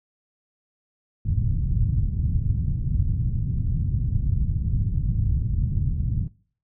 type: low-pass noise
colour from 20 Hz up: white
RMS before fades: -23 dBFS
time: 1.25-6.28 s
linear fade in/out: 5 ms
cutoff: 130 Hz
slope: 24 dB/octave
effects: noise-tail reverb RT60 0.5 s tail -23 dB re dry